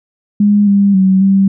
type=tone with pitch steps; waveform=sine; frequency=205.7 / 199.9 / 189.7 / 194.7 Hz; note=G#3 / G3 / F#3 / G3; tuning=-16 / +34 / +43 / -12 cents; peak=-6 dBFS; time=0.4-1.48 s; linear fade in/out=5 ms; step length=270 ms; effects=none